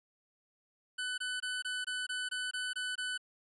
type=tone bursts; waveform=25% pulse; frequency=1500 Hz; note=F#6; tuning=23 cents sharp; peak=-31 dBFS; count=10; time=0.98-3.178 s; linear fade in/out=10 ms; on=200 ms; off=22 ms; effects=resampled to 24000 Hz